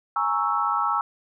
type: chord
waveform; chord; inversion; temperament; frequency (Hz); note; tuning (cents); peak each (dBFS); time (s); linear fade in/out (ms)
sine; A# half-diminished seventh; third; equal with one note detuned; 830.6 / 927 / 1108.7 / 1318.5; G#5 / A#5 / C#6 / E6; 0 / -10 / 0 / 0; -28 / -28 / -27 / -24; 0.16-1.01; 2
effects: none